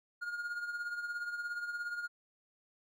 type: tone with tremolo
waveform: triangle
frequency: 1424 Hz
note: F6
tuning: 33 cents sharp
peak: -32 dBFS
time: 0.21-2.08 s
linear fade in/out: 20 ms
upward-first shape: triangle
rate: 17 Hz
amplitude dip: 65%
effects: none